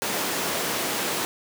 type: high-pass noise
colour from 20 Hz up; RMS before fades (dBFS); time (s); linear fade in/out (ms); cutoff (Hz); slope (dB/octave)
pink; -27; 0.02-1.25; 0; 260; 12
effects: none